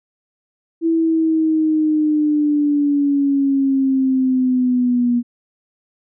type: linear sweep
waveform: sine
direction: down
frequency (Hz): 330.4 to 239.4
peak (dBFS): -13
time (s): 0.81-5.23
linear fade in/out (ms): 50
effects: none